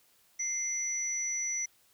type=tone pair together; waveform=sine; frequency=2093 / 5920 Hz; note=C7 / F#8; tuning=0 / 0 cents; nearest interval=octave + tritone; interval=1800 cents; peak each=-38 / -31 dBFS; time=0.39-1.66 s; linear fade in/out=10 ms; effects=white hiss -66 dBFS RMS until 1.93 s